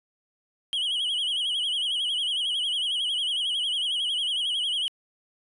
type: tone with vibrato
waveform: triangle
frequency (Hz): 3100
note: G7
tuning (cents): -20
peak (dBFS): -23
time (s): 0.73-4.88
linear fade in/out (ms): 0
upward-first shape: sine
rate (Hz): 11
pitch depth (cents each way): 120
effects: resampled to 24000 Hz